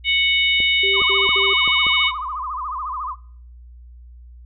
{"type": "harmonic tone", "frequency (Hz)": 740, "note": "F#5", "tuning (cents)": 0, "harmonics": [3, 4, 5], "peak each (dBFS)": [-18, -20, -22], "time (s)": [0.04, 2.12], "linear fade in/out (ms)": 50}
{"type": "clicks", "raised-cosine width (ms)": 2, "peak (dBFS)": -19, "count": 5, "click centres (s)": [0.603, 1.018, 1.291, 1.677, 1.867]}
{"type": "tone bursts", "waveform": "sine", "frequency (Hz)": 392, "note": "G4", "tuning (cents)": 0, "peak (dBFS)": -24, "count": 3, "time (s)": [0.83, 1.536], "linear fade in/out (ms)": 5, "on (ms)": 180, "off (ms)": 83}
{"type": "tone with vibrato", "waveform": "sine", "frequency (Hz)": 1117, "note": "C#6", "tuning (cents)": 13, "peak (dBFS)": -24, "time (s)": [0.93, 3.16], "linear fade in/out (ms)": 50, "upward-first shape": "sine", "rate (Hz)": 14, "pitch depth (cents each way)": 200}
{"effects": ["noise-tail reverb RT60 0.6 s tail -24 dB re dry", "added 60 Hz sine -39 dBFS peak until 4.45 s"]}